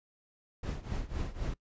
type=noise with tremolo; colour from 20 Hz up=brown; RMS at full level=-32 dBFS; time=0.63-1.54 s; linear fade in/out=5 ms; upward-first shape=triangle; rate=3.9 Hz; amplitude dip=90%; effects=noise-tail reverb RT60 0.1 s tail -22 dB re dry + resampled to 16000 Hz